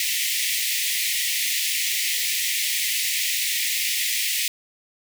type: high-pass noise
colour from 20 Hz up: pink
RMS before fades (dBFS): -24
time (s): 0-4.48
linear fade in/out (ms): 2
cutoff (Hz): 1900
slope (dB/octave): 96
effects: none